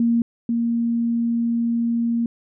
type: tone pair in turn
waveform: sine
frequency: 233.4 / 233.4 Hz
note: A#3 / A#3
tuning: +2 / +2 cents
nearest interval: unison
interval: 0 cents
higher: neither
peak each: -15 / -18 dBFS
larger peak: first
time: 0-0.22 / 0.49-2.26 s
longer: second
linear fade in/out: 2 ms
effects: none